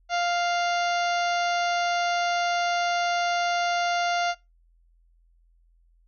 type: harmonic tone with a mistuned harmonic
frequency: 698.5 Hz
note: F5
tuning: in tune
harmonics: 1 / 2 / 3 / 4 / 5 / 6 / 7 / 8 / 9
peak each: -24 / -30 / -34 / -36 / -38 / -40 / -41 / -42 / -43 dBFS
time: 0.09-4.35 s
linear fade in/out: 50 ms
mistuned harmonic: 7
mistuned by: -76 cents
effects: noise-tail reverb RT60 0.2 s tail -20 dB re dry + added 42 Hz sine -58 dBFS peak until 6.07 s